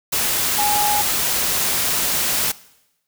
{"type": "tone in noise", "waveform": "sine", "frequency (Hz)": 830.6, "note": "G#5", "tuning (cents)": 0, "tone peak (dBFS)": -18, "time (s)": [0.58, 1.02], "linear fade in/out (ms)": 10, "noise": "white", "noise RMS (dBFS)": -20, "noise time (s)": [0.12, 2.52], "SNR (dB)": -1, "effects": ["noise-tail reverb RT60 0.9 s tail -20 dB re dry"]}